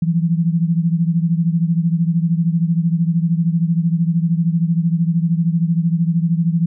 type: beating tone pair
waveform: sine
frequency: 164.81 / 177.81 Hz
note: E3 / F3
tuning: 0 / +31 cents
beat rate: 13 Hz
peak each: -15 / -19 dBFS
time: 0.02-6.66 s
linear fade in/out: 5 ms
effects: none